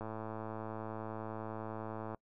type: click train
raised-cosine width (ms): 1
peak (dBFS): -28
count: 236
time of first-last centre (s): 0.01-2.146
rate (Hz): 110
effects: noise-tail reverb RT60 0.1 s tail -24 dB re dry